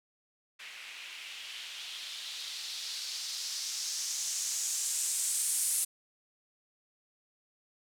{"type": "noise with low-pass filter sweep", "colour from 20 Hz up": "violet", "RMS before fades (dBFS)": -36, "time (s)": [0.59, 5.85], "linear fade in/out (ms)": 10, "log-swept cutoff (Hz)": [2300, 9600], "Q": 2.3, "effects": []}